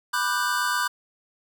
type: chord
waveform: square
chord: G major seventh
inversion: first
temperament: equal with one note detuned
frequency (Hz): 987.8 / 1187.6 / 1480 / 1568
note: B5 / D6 / F#6 / G6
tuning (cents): 0 / +19 / 0 / 0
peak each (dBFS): -29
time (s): 0.13-0.88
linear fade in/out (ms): 10
effects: none